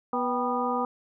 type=harmonic tone with a mistuned harmonic; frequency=245 Hz; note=B3; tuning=14 cents flat; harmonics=1 / 2 / 3 / 4 / 5; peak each=-31 / -31 / -31 / -31 / -31 dBFS; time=0.13-0.85 s; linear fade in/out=2 ms; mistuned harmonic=3; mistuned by=+95 cents; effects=none